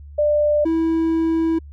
sine / triangle tone pair in turn, 594 / 326.1 Hz, D5 / E4, +20 / -19 cents, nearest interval minor seventh, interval 1039 cents, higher first, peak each -14 dBFS, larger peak neither, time 0.18-0.65 / 0.65-1.59 s, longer second, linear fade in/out 10 ms, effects added 72 Hz sine -36 dBFS peak until 1.72 s

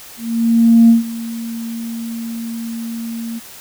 sine tone with ADSR envelope, 230 Hz, A#3, 23 cents flat, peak -3 dBFS, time 0.17-3.4 s, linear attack 720 ms, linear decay 140 ms, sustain -19 dB, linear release 24 ms, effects tanh soft clip ceiling 0 dBFS + white hiss -37 dBFS RMS until 3.6 s

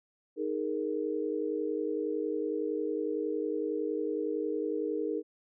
sine chord, D# suspended fourth, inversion none, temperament equal, 311.1 / 415.3 / 466.2 Hz, D#4 / G#4 / A#4, 0 / 0 / 0 cents, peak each -34 dBFS, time 0.36-5.23 s, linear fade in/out 50 ms, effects none

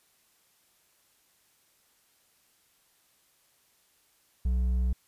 sine tone with hard clipping, 61.74 Hz, B1, in tune, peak -25 dBFS, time 4.45-4.93 s, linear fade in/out 5 ms, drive 4 dB, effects white hiss -67 dBFS RMS until 5.07 s + resampled to 32000 Hz

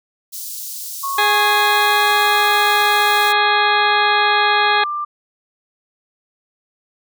white high-pass noise, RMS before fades -29 dBFS, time 0.32-3.33 s, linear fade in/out 20 ms, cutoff 4300 Hz, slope 24 dB/octave
sine tone with pitch glide, 1100 to 1185.8 Hz, C#6 to D6, -14 to +16 cents, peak -20 dBFS, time 1.03-5.05 s, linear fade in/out 10 ms, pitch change +130 cents, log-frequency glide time 1.67-2.53 s
harmonic tone, 415.3 Hz, G#4, in tune, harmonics 1 / 2 / 3 / 4 / 5 / 6 / 8 / 9 / 10, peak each -24 / -17 / -27 / -18 / -26 / -23 / -23 / -27 / -26 dBFS, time 1.18-4.84 s, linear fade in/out 5 ms
effects none

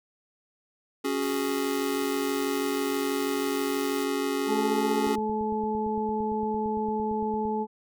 square chord, C# suspended fourth, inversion none, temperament just, 277.2 / 369.6 / 415.8 Hz, C#4 / F#4 / G#4, 0 / -2 / +2 cents, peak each -30 / -33 / -31 dBFS, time 1.04-5.16 s, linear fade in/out 10 ms
white noise, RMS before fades -43 dBFS, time 1.22-4.04 s, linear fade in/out 0 ms
harmonic tone, 215.6 Hz, A3, 35 cents flat, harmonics 1 / 2 / 4, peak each -30 / -30 / -30 dBFS, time 4.46-7.67 s, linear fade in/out 50 ms
click train, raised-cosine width 5 ms, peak -32 dBFS, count 22, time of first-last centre 5.07-7.454 s, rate 8.81 Hz
effects none

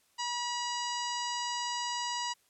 harmonic tone with a mistuned harmonic, 966 Hz, B5, 39 cents flat, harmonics 1 / 2 / 3 / 4 / 5 / 6 / 7 / 8, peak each -35 / -42 / -40 / -45 / -40 / -46 / -45 / -46 dBFS, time 0.18-2.34 s, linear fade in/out 20 ms, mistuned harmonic 4, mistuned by +15 cents, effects white hiss -69 dBFS RMS until 2.49 s + low-pass 12000 Hz 12 dB/octave

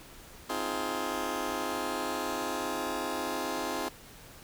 15% pulse chord, F minor seventh, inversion second, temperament just, 261.9 / 314.3 / 349.2 / 419.1 Hz, C4 / Eb4 / F4 / Ab4, +2 / +18 / 0 / +16 cents, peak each -31 dBFS, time 0.49-3.89 s, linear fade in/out 10 ms, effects pink hiss -51 dBFS RMS until 4.43 s

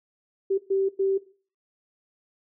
sine tone bursts at uneven times, 388 Hz, G4, 18 cents flat, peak -20 dBFS, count 3, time 0.5-0.58 / 0.7-0.89 / 0.99-1.18 s, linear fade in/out 10 ms, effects noise-tail reverb RT60 0.4 s tail -17 dB re dry

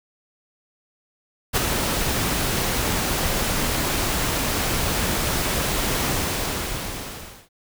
pink noise with ADSR envelope, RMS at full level -17 dBFS, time 1.53-7.49 s, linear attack 38 ms, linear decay 15 ms, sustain -6 dB, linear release 1400 ms, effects none

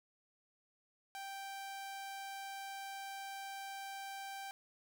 sawtooth tone, 784 Hz, G5, in tune, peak -40 dBFS, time 1.15-4.51 s, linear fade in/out 0 ms, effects none

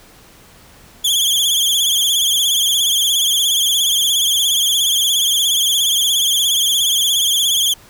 sawtooth tone with vibrato, 3300 Hz, G#7, 12 cents flat, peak -10 dBFS, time 1.04-7.74 s, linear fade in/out 10 ms, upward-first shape triangle, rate 17 Hz, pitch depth 110 cents each way, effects pink hiss -45 dBFS RMS until 7.89 s

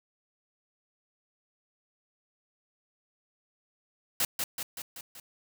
white noise with echo, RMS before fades -27 dBFS, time 4.2-4.25 s, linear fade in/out 2 ms, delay 190 ms, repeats 5, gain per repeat -4 dB, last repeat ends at 5.2 s, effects none

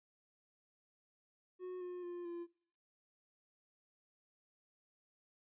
triangle tone with pitch steps, 365.6 / 358.3 / 351.1 / 344.1 Hz, F#4 / F4 / F4 / F4, -21 / +44 / +9 / -26 cents, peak -40 dBFS, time 1.59-2.47 s, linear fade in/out 50 ms, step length 220 ms, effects noise-tail reverb RT60 0.5 s tail -19 dB re dry + resampled to 8000 Hz

